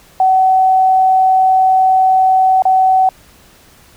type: tone with dropouts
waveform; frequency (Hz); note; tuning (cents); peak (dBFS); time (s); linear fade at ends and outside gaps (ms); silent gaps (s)
sine; 755; F#5; +35; -7; 0.2-3.09; 2; 2.622-2.653
effects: pink hiss -45 dBFS RMS until 3.96 s